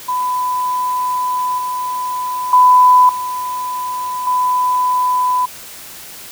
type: tone with level steps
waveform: sine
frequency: 1000 Hz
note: B5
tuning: 21 cents sharp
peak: -15 / -18 / -5 / -19 / -12 dBFS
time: 0.08-5.46 s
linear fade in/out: 10 ms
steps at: 1.58 / 2.53 / 3.09 / 4.27 s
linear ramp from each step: 2 ms
effects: white hiss -34 dBFS RMS until 6.31 s